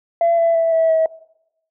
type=tone with pitch steps; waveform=sine; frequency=677 / 668.5 / 660 / 651.7 / 643.4 Hz; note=E5 / E5 / E5 / E5 / E5; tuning=+46 / +24 / +2 / -20 / -42 cents; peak=-11 dBFS; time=0.21-1.06 s; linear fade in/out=2 ms; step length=170 ms; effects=noise-tail reverb RT60 0.8 s tail -20 dB re dry + tanh soft clip ceiling -9 dBFS